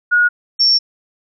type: tone pair in turn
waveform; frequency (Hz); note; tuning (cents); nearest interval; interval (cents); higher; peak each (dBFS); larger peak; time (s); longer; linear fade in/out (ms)
sine; 1447 / 5463; F#6 / F8; -39 / -39; octave + major seventh; 2300; second; -9; neither; 0.11-0.29 / 0.59-0.79; second; 20
effects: none